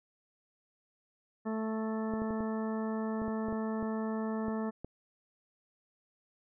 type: harmonic tone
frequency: 220 Hz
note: A3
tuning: in tune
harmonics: 1 / 2 / 3 / 4 / 5 / 6 / 8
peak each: -33 / -39 / -43 / -45 / -47 / -49 / -51 dBFS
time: 1.45-4.71 s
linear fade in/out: 20 ms
type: clicks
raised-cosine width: 2 ms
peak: -27 dBFS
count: 11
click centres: 2.137 / 2.219 / 2.307 / 2.406 / 3.218 / 3.281 / 3.485 / 3.526 / 3.827 / 4.483 / 4.846 s
effects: none